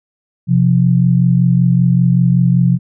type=tone pair together; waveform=sine; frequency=129.38 / 174.61 Hz; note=C3 / F3; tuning=-19 / 0 cents; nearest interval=perfect fourth; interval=519 cents; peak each=-11 dBFS; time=0.47-2.79 s; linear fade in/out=50 ms; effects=none